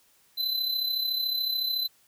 square tone with amplitude modulation, 4031 Hz, B7, 35 cents sharp, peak -24 dBFS, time 0.37-1.88 s, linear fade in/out 20 ms, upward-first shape sine, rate 33.8 Hz, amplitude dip 55%, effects white hiss -63 dBFS RMS until 2.07 s

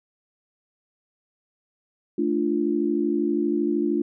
sine chord, D minor, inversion second, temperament equal with one note detuned, 220 / 293.7 / 346.6 Hz, A3 / D4 / F4, 0 / 0 / -13 cents, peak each -27 / -24 / -24 dBFS, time 2.18-4.02 s, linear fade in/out 5 ms, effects none

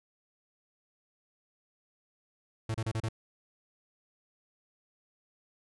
45% pulse tone bursts, 111.4 Hz, A2, 22 cents sharp, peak -30 dBFS, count 5, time 2.69-3.088 s, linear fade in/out 5 ms, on 54 ms, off 32 ms, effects resampled to 24000 Hz

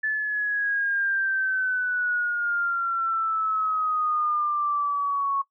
sine exponential sweep, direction down, 1743 to 1102 Hz, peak -22 dBFS, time 0.03-5.42 s, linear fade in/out 10 ms, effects noise-tail reverb RT60 0.1 s tail -17 dB re dry

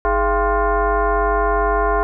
sine tone with frequency modulation, 317.2 Hz, D#4, 33 cents sharp, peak -14 dBFS, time 0.05-2.03 s, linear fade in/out 0 ms, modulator 366 Hz, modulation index 2.7, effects none

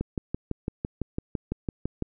click train, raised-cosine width 3 ms, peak -15 dBFS, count 13, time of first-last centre 0.01-2.023 s, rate 5.96 Hz, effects none

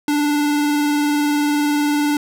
square tone with vibrato, 293.7 Hz, D4, in tune, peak -16 dBFS, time 0.08-2.17 s, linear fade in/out 2 ms, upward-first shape triangle, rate 20 Hz, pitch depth 31 cents each way, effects none

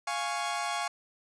sawtooth chord, Db major, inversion first, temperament equal, 698.5 / 830.6 / 1108.7 Hz, F5 / Ab5 / Db6, 0 / 0 / 0 cents, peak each -31 dBFS, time 0.07-0.88 s, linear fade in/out 5 ms, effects resampled to 22050 Hz

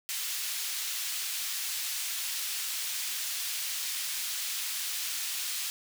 pink high-pass noise, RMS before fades -34 dBFS, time 0.09-5.7 s, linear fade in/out 0 ms, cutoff 3000 Hz, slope 12 dB/octave, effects none

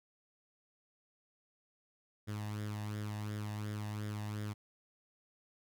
sawtooth tone with flanger, 105.1 Hz, G#2, 21 cents sharp, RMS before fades -40 dBFS, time 2.27-4.54 s, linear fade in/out 20 ms, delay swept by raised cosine 0.57 to 1.12 ms, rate 2.8 Hz, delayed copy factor +0.6, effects none

